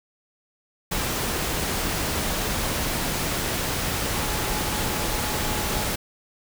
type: tone in noise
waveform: sine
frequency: 849 Hz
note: G#5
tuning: 38 cents sharp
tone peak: -36 dBFS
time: 4.15-5.86 s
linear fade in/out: 10 ms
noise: pink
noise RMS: -26 dBFS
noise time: 0.91-5.96 s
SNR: -13 dB
effects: none